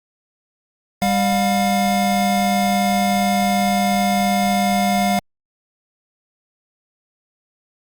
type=tone pair together; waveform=square; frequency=198.07 / 712 Hz; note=G3 / F5; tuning=+18 / +33 cents; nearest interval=octave + minor seventh; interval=2215 cents; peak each=-19 dBFS; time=1.02-5.19 s; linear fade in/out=0 ms; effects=Opus 48 kbps